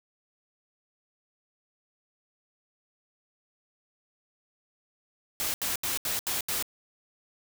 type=noise bursts; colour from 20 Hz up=white; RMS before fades=-30 dBFS; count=6; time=5.4-6.625 s; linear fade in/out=0 ms; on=140 ms; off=77 ms; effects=none